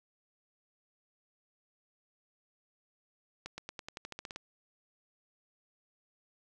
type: accelerating click train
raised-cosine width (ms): 0.2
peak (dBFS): -24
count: 12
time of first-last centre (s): 3.46-4.361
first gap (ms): 120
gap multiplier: 0.92
effects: none